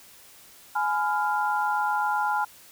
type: chord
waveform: sine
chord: F diminished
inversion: first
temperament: just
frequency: 838.1 / 1005.8 / 1396.9 Hz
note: Ab5 / Cb6 / F6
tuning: +16 / +31 / 0 cents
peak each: -25 / -29 / -28 dBFS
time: 0.75-2.45 s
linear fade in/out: 10 ms
effects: white hiss -51 dBFS RMS until 2.71 s